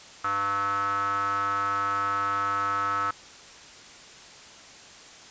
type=tone with band-pass filter; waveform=square; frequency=100 Hz; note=G2; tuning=35 cents sharp; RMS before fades=-27 dBFS; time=0.24-3.11 s; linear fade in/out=5 ms; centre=1300 Hz; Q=9.5; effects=white hiss -47 dBFS RMS until 5.3 s + resampled to 16000 Hz